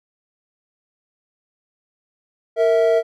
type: tone pair together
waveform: triangle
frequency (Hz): 461.8 / 653.1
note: A#4 / E5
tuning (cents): -16 / -16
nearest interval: tritone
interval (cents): 600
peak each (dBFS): -14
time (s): 2.56-3.03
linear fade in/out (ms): 50
effects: none